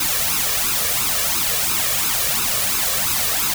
white noise with flanger, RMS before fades -20 dBFS, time 0-3.54 s, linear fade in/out 5 ms, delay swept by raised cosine 0.77 to 1.77 ms, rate 2.9 Hz, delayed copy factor +0.7, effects none

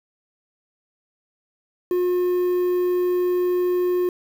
triangle tone with quantisation, 358.7 Hz, F4, 46 cents sharp, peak -16 dBFS, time 1.91-4.09 s, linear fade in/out 2 ms, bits 7, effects none

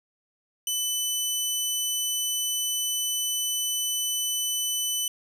15% pulse tone, 3000 Hz, F#7, 23 cents sharp, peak -18 dBFS, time 0.67-5.08 s, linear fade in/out 2 ms, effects none

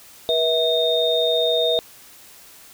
sine tone cluster, 482 / 648 / 3675 Hz, B4 / E5 / A#7, -42 / -30 / -25 cents, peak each -21 dBFS, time 0.29-1.79 s, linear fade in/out 0 ms, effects white hiss -46 dBFS RMS until 2.73 s

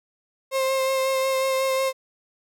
35% pulse tone with vibrato, 530 Hz, C5, 22 cents sharp, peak -19 dBFS, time 0.51-1.93 s, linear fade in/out 50 ms, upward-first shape sine, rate 5.5 Hz, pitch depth 16 cents each way, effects none

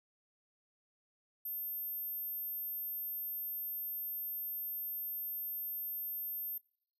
sine tone, 13290 Hz, G#9, in tune, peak -38 dBFS, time 1.45-6.58 s, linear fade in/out 5 ms, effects noise-tail reverb RT60 0.6 s tail -20 dB re dry

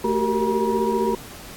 sine tone cluster, 221.4 / 376.8 / 392.1 / 464.3 / 956 Hz, A3 / F#4 / G4 / A#4 / A#5, +11 / +32 / 0 / -7 / +43 cents, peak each -25 dBFS, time 0.04-1.15 s, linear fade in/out 5 ms, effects pink hiss -40 dBFS RMS until 1.56 s + AAC 64 kbps

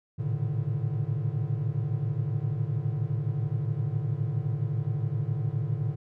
triangle tone cluster, 108 / 115.4 / 139.7 / 151.6 Hz, A2 / A#2 / C#3 / D#3, -32 / -17 / +14 / -45 cents, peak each -30 dBFS, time 0.18-5.96 s, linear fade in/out 20 ms, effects none

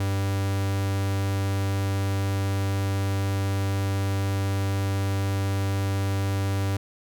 45% pulse tone, 98 Hz, G2, in tune, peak -23 dBFS, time 0-6.77 s, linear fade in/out 5 ms, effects none

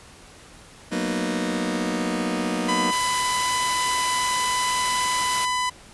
sawtooth chord, B major seventh, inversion second, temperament just, 185.21 / 231.5 / 246.9 / 308.7 Hz, F#3 / A#3 / B3 / D#4, +2 / -12 / 0 / -14 cents, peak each -25 dBFS, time 0.91-2.92 s, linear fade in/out 20 ms
sawtooth tone, 1000 Hz, B5, 21 cents sharp, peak -18 dBFS, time 2.68-5.7 s, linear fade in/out 10 ms
white noise, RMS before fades -28 dBFS, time 2.91-5.46 s, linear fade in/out 20 ms
effects pink hiss -47 dBFS RMS until 5.93 s + resampled to 24000 Hz

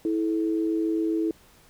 sine tone pair together, 325.5 / 432.9 Hz, E4 / A4, -22 / -28 cents, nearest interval perfect fourth, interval 494 cents, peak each -23 / -30 dBFS, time 0.05-1.31 s, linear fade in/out 2 ms, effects pink hiss -56 dBFS RMS until 1.69 s

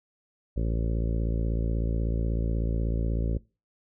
harmonic tone, 56.3 Hz, A1, 40 cents sharp, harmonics 1 / 2 / 3 / 4 / 5 / 6 / 7 / 8 / 9 / 10, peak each -26 / -32 / -36 / -38 / -40 / -42 / -43 / -44 / -45 / -46 dBFS, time 0.56-3.38 s, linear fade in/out 10 ms, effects noise-tail reverb RT60 0.3 s tail -22 dB re dry

